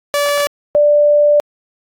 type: tone pair in turn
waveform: sawtooth / sine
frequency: 577 / 588.8 Hz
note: D5 / D5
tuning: -31 / +4 cents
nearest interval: unison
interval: 35 cents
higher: second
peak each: -9 / -7 dBFS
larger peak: second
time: 0.14-0.47 / 0.75-1.4 s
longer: second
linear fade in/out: 0 ms
effects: AAC 64 kbps